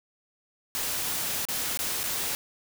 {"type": "noise with dropouts", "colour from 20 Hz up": "white", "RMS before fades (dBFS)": -30, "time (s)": [0.75, 2.35], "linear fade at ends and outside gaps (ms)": 0, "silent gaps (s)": [[1.452, 1.486], [1.774, 1.791], [2.032, 2.038]], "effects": []}